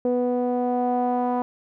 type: tone with low-pass filter sweep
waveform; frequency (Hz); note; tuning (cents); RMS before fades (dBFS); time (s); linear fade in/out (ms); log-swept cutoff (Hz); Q
sawtooth; 246.9; B3; 0; -23; 0.05-1.42; 0; 540 to 880; 4.3
effects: none